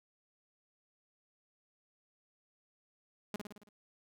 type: tone with echo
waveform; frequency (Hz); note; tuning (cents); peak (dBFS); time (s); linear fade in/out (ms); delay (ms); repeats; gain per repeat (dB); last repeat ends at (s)
sawtooth; 207.7; G#3; 0; -32; 3.34-3.36; 2; 55; 6; -4; 3.69
effects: none